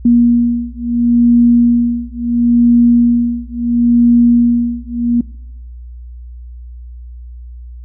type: beating tone pair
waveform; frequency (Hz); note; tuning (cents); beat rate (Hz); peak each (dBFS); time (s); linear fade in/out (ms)
sine; 237.6 / 238.33; A#3 / A#3; +33 / +39; 0.73; -11; 0.05-5.21; 5
effects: noise-tail reverb RT60 0.9 s tail -22 dB re dry + added 60 Hz sine -28 dBFS peak until 7.84 s